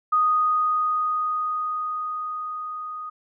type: tone with level ramp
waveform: sine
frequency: 1242 Hz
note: D#6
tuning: 3 cents flat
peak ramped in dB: -16 to -31 dBFS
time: 0.12-3.1 s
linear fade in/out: 10 ms
effects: none